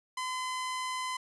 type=tone; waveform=sawtooth; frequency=1021 Hz; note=C6; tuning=43 cents flat; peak=-29 dBFS; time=0.17-1.17 s; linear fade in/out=5 ms; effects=resampled to 24000 Hz